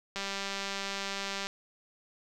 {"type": "click train", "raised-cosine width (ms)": 0.2, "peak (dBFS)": -18, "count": 259, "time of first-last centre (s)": [0.16, 1.47], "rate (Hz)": 197, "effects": []}